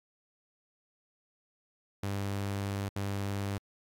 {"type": "tone bursts at uneven times", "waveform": "sawtooth", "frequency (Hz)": 99.5, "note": "G2", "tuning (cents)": 26, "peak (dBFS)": -28, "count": 2, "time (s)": [[2.03, 2.89], [2.96, 3.58]], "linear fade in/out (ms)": 5, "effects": ["AAC 64 kbps"]}